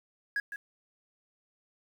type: tone with echo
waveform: sine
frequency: 1658 Hz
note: G#6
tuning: 3 cents flat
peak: -25 dBFS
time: 0.36-0.4 s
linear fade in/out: 2 ms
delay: 160 ms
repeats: 1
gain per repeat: -11 dB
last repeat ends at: 0.56 s
effects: tanh soft clip ceiling -27 dBFS + 9-bit